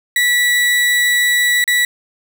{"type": "tone with dropouts", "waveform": "35% pulse", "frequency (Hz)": 1951, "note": "B6", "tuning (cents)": -22, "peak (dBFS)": -10, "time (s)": [0.16, 1.85], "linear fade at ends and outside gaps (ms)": 2, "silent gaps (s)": [1.641, 1.677], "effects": []}